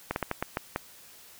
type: slowing click train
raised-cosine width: 0.5 ms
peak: -13 dBFS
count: 7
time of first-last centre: 0.11-0.761 s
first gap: 51 ms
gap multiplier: 1.3
effects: white hiss -52 dBFS RMS until 1.39 s